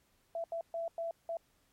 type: tone bursts at uneven times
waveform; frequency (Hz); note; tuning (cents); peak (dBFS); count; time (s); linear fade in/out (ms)
sine; 668; E5; +23; -34; 5; 0.35-0.44 / 0.52-0.61 / 0.74-0.88 / 0.98-1.11 / 1.29-1.37; 2
effects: pink hiss -72 dBFS RMS until 1.72 s + MP3 64 kbps